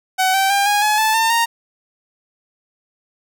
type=tone with pitch steps; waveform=sawtooth; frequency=752 / 774.9 / 798.6 / 822.9 / 848 / 873.9 / 900.5 / 928 Hz; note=F#5 / G5 / G5 / G#5 / G#5 / A5 / A5 / A#5; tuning=+28 / -20 / +32 / -16 / +36 / -12 / +40 / -8 cents; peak=-10 dBFS; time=0.18-1.46 s; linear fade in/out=20 ms; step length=160 ms; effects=none